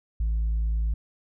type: tone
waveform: sine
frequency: 54.9 Hz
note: A1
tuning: 3 cents flat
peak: -20 dBFS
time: 0.2-0.94 s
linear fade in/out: 5 ms
effects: tanh soft clip ceiling -21 dBFS